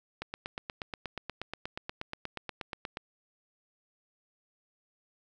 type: click train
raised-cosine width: 0.3 ms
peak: -20 dBFS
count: 24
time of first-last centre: 0.22-2.971 s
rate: 8.36 Hz
effects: none